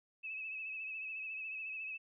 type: tone with vibrato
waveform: sine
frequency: 2590 Hz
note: E7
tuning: 31 cents flat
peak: -40 dBFS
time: 0.23-1.98 s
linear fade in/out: 20 ms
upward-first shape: sine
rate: 14 Hz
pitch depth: 43 cents each way
effects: none